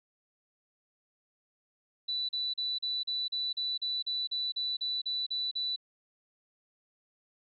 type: tone bursts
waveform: sine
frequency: 3970 Hz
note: B7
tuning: 8 cents sharp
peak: -30 dBFS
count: 15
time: 2.08-5.762 s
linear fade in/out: 10 ms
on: 210 ms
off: 38 ms
effects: none